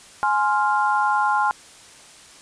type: chord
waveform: sine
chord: F minor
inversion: first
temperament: just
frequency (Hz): 838.1 / 1047.7 / 1396.9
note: Ab5 / C6 / F6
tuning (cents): +16 / +2 / 0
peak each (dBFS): -20 / -22 / -23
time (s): 0.23-1.51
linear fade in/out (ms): 0
effects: white hiss -46 dBFS RMS until 2.41 s + resampled to 22050 Hz